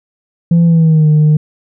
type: tone with pitch glide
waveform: sine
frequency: 169.1 to 152.4 Hz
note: E3 to D#3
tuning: +44 to -36 cents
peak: -3 dBFS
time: 0.51-1.37 s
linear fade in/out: 5 ms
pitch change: -180 cents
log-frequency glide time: 0.65-1.08 s
effects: tanh soft clip ceiling -4 dBFS